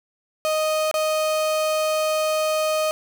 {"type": "tone with dropouts", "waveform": "35% pulse", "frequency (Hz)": 622.3, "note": "D#5", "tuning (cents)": 0, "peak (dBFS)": -18, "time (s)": [0.45, 2.91], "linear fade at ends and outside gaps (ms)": 0, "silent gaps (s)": [0.913, 0.941], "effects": []}